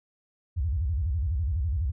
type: tone with vibrato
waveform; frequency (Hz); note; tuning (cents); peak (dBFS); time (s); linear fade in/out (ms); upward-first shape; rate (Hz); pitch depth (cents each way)
sine; 74; D2; +14; -24; 0.56-1.92; 20; square; 12; 280
effects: none